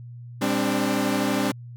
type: chord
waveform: sawtooth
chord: G suspended fourth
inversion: none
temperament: equal with one note detuned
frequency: 200.1 / 261.6 / 293.7 Hz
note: G3 / C4 / D4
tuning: +36 / 0 / 0 cents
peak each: -22 dBFS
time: 0.41-1.52 s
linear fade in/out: 10 ms
effects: added 120 Hz sine -37 dBFS peak until 1.76 s